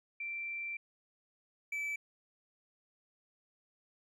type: tone pair in turn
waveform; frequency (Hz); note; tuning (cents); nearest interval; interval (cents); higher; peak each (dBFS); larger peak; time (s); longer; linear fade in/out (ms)
sine / triangle; 2349 / 2311; D7 / D7; 0 / -28; unison; 28; first; -37 / -33; second; 0.2-0.77 / 1.72-1.96; first; 5
effects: none